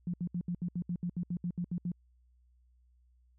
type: tone bursts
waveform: sine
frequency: 175.3 Hz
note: F3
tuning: 7 cents sharp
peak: -31 dBFS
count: 14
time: 0.07-1.918 s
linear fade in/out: 2 ms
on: 67 ms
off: 70 ms
effects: added 61 Hz sine -63 dBFS peak until 3.38 s